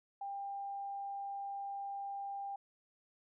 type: tone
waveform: sine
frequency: 796 Hz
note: G5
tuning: 26 cents sharp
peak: -39 dBFS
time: 0.21-2.56 s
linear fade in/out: 5 ms
effects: none